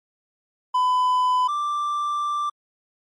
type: tone pair in turn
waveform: triangle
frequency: 1004 / 1177.3 Hz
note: B5 / D6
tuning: +28 / +4 cents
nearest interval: minor third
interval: 276 cents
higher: second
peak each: -15 / -20 dBFS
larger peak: first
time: 0.74-1.48 / 1.48-2.5 s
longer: second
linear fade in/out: 10 ms
effects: MP3 48 kbps